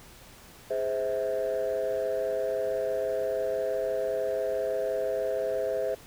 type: chord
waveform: sine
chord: Ab augmented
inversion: none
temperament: just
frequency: 415.3 / 519.1 / 648.9 Hz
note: Ab4 / C5 / E5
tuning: 0 / -14 / -27 cents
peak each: -31 / -28 / -29 dBFS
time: 0.7-5.95 s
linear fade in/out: 10 ms
effects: tanh soft clip ceiling -22 dBFS + pink hiss -51 dBFS RMS until 6.06 s